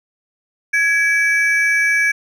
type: ring-modulated tone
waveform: triangle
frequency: 1984 Hz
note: B6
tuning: 7 cents sharp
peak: -8 dBFS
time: 0.73-2.12 s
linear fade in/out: 10 ms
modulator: 318 Hz
effects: none